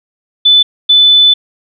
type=tone bursts at uneven times; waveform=sine; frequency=3500 Hz; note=A7; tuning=10 cents flat; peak=-3 dBFS; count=2; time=0.45-0.63 / 0.89-1.34 s; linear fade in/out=10 ms; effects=none